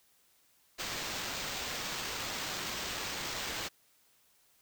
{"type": "noise with sample-and-hold", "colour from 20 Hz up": "white", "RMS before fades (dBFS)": -38, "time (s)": [0.78, 3.69], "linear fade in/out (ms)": 20, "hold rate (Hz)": 11025, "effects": ["white hiss -68 dBFS RMS until 4.61 s"]}